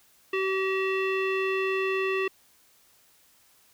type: tone with low-pass filter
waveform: square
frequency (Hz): 382.6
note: G4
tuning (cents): -42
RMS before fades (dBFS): -27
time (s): 0.33-2.28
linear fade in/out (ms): 5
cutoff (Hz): 2500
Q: 4.5
effects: white hiss -61 dBFS RMS until 3.73 s